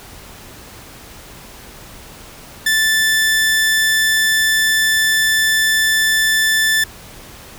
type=tone; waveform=sawtooth; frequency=1760 Hz; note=A6; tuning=in tune; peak=-9 dBFS; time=2.66-6.84 s; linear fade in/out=5 ms; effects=pink hiss -38 dBFS RMS until 7.58 s